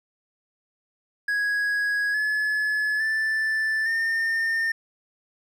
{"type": "tone with pitch steps", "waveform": "triangle", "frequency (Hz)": [1661.2, 1710.9, 1762, 1814.7], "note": ["G#6", "A6", "A6", "A#6"], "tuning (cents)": [0, -49, 2, -47], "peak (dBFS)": -20, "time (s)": [1.28, 4.72], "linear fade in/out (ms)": 5, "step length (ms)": 860, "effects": []}